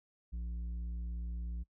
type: tone with tanh clipping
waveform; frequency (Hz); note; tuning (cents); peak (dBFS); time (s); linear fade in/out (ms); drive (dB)
triangle; 58.4; A#1; +4; -38; 0.32-1.64; 20; 11
effects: noise-tail reverb RT60 0.1 s tail -25 dB re dry